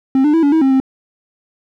triangle tone with pitch steps, 265.9 / 298.3 / 327.8 / 285.2 / 320.8 / 267.7 / 264.7 Hz, C4 / D4 / E4 / C#4 / E4 / C4 / C4, +28 / +27 / -10 / +49 / -47 / +40 / +20 cents, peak -7 dBFS, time 0.15-0.801 s, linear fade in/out 2 ms, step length 93 ms, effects none

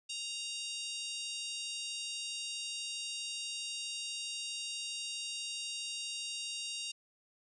harmonic tone with a mistuned harmonic, 932.3 Hz, A#5, in tune, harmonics 3 / 4 / 5 / 6 / 7 / 8 / 9 / 10, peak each -42 / -44 / -46 / -48 / -49 / -50 / -51 / -52 dBFS, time 0.09-6.92 s, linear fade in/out 10 ms, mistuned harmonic 7, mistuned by +16 cents, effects none

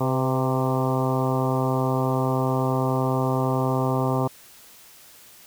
harmonic tone with a mistuned harmonic, 130.81 Hz, C3, in tune, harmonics 1 / 2 / 3 / 4 / 5 / 6 / 7 / 8 / 9, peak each -24 / -27 / -29 / -30 / -31 / -32 / -32 / -33 / -34 dBFS, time 0-4.28 s, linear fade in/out 10 ms, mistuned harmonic 4, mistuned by -31 cents, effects white hiss -49 dBFS RMS until 5.46 s

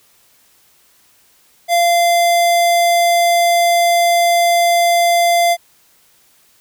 square tone, 690 Hz, F5, 21 cents flat, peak -11 dBFS, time 1.68-5.57 s, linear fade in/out 50 ms, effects white hiss -53 dBFS RMS until 6.6 s

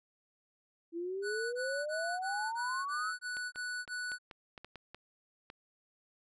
sine exponential sweep, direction up, 329.6 to 1341 Hz, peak -35 dBFS, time 0.92-3.14 s, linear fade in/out 50 ms
square tone bursts, 1480 Hz, F#6, in tune, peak -37 dBFS, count 9, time 1.22-4.186 s, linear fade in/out 50 ms, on 310 ms, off 22 ms
clicks, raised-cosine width 0.3 ms, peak -31 dBFS, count 10, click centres 3.369 / 3.559 / 3.878 / 4.118 / 4.312 / 4.578 / 4.646 / 4.757 / 4.946 / 5.501 s
effects resampled to 24000 Hz

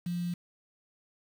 sine tone with quantisation, 174.61 Hz, F3, in tune, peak -30 dBFS, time 0.06-0.34 s, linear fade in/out 5 ms, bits 8, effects none

